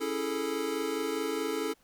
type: chord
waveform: square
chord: A major seventh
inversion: first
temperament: equal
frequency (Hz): 277.2 / 329.6 / 415.3 / 440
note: C#4 / E4 / G#4 / A4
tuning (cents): 0 / 0 / 0 / 0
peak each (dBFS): -38 / -37 / -38 / -34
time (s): 0-1.74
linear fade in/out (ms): 20
effects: pink hiss -66 dBFS RMS until 1.83 s